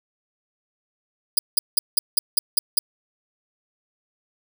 5% pulse tone bursts, 4910 Hz, D#8, 24 cents flat, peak -7 dBFS, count 8, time 1.37-2.79 s, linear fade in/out 5 ms, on 20 ms, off 180 ms, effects none

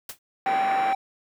white noise with exponential decay, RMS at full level -30 dBFS, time 0.09-0.19 s, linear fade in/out 5 ms, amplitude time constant 20 ms
white band-pass noise, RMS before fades -32 dBFS, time 0.46-0.93 s, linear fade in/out 0 ms, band 190 to 2100 Hz, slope 24 dB/octave
triangle tone, 777 Hz, G5, 16 cents flat, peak -19 dBFS, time 0.46-0.95 s, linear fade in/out 5 ms
effects none

